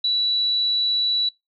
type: tone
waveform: sine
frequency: 3938 Hz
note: B7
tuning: 6 cents flat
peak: -18 dBFS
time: 0.04-1.29 s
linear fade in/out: 5 ms
effects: noise-tail reverb RT60 0.2 s tail -25 dB re dry